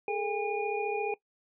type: tone cluster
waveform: sine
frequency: 414.2 / 448.5 / 808 / 2442 Hz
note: G#4 / A4 / G#5 / D#7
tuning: -5 / +33 / -48 / -33 cents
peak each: -33 / -34 / -34 / -36 dBFS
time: 0.08-1.14 s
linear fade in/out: 2 ms
effects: noise-tail reverb RT60 0.1 s tail -20 dB re dry